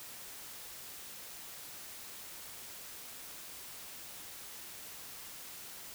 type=silence; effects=white hiss -48 dBFS RMS until 5.94 s